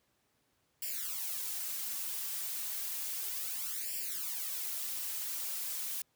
blue noise with flanger, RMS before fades -38 dBFS, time 0.82-6.02 s, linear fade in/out 2 ms, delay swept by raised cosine 0.39 to 5.19 ms, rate 0.32 Hz, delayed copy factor +0.95, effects pink hiss -75 dBFS RMS until 6.15 s + high-pass 80 Hz 12 dB/octave

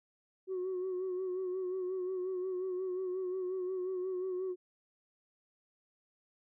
sine tone with vibrato, 370 Hz, F#4, in tune, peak -32 dBFS, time 0.47-4.56 s, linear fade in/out 50 ms, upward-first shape sine, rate 5.6 Hz, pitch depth 43 cents each way, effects tanh soft clip ceiling -31 dBFS

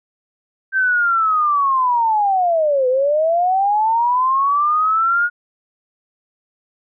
sine linear two-way sweep, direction down then up, 1568 to 497.9 to 1444 Hz, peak -13 dBFS, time 0.72-5.3 s, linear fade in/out 50 ms, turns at 2.88 s, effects none

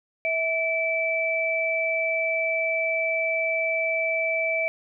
sine tone pair together, 650 / 2316 Hz, E5 / D7, -24 / -25 cents, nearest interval octave + minor seventh, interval 2199 cents, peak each -26 / -24 dBFS, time 0.25-4.68 s, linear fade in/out 0 ms, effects none

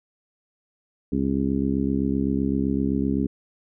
harmonic tone, 67.8 Hz, C#2, 38 cents flat, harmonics 1 / 2 / 3 / 4 / 5 / 6, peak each -31 / -32 / -25 / -24 / -32 / -32 dBFS, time 1.12-3.27 s, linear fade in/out 5 ms, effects none

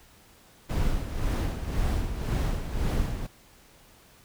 brown noise with tremolo, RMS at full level -25 dBFS, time 0.69-3.27 s, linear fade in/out 10 ms, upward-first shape sine, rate 1.9 Hz, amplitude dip 60%, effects pink hiss -56 dBFS RMS until 4.24 s

